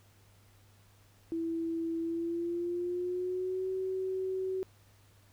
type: tone with pitch glide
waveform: sine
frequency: 330 to 376.9 Hz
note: E4 to F#4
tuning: +2 to +32 cents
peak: -31 dBFS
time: 1.32-4.63 s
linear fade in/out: 0 ms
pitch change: +230 cents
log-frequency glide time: 2-3.69 s
effects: added 100 Hz sine -61 dBFS peak until 5.32 s + pink hiss -65 dBFS RMS until 5.32 s